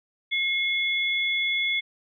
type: tone pair together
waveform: sine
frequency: 2160 / 3429 Hz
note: C#7 / A7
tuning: -45 / -45 cents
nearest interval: minor sixth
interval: 800 cents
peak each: -24 / -27 dBFS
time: 0.31-1.81 s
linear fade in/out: 20 ms
effects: none